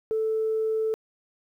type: tone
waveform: sine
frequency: 440 Hz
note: A4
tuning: in tune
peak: -22 dBFS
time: 0.11-0.94 s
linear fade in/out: 0 ms
effects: tanh soft clip ceiling -18 dBFS + 10-bit